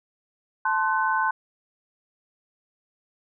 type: chord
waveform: sine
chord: F# diminished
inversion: first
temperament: equal with one note detuned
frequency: 880 / 1046.5 / 1509.3 Hz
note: A5 / C6 / F#6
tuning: 0 / 0 / +34 cents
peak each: -25 dBFS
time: 0.65-1.31 s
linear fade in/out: 5 ms
effects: none